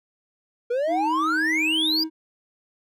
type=exponential sweep; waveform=triangle; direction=up; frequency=466.2 to 4978 Hz; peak=-19 dBFS; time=0.7-2.04 s; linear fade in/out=10 ms
type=tone with vibrato; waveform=triangle; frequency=315.8 Hz; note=D#4; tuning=26 cents sharp; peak=-24 dBFS; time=0.87-2.1 s; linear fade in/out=50 ms; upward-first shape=triangle; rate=3.6 Hz; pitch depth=15 cents each way
effects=none